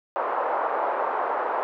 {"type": "band-pass noise", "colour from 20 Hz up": "white", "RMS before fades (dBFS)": -26, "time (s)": [0.16, 1.63], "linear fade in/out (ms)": 0, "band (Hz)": [470, 1100], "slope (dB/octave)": 24, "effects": []}